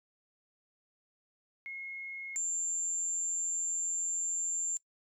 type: tone pair in turn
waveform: sine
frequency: 2162 / 7287 Hz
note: C#7 / A#8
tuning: -44 / -40 cents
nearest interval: octave + major sixth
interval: 2104 cents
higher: second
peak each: -39 / -30 dBFS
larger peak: second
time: 1.66-2.36 / 2.36-4.77 s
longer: second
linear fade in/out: 0 ms
effects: noise-tail reverb RT60 0.1 s tail -20 dB re dry + tanh soft clip ceiling -26 dBFS